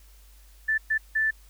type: tone bursts at uneven times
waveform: sine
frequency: 1760 Hz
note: A6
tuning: in tune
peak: -21 dBFS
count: 3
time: 0.68-0.78 / 0.9-0.98 / 1.15-1.31 s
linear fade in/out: 10 ms
effects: added 50 Hz sine -50 dBFS peak until 1.49 s + white hiss -59 dBFS RMS until 1.49 s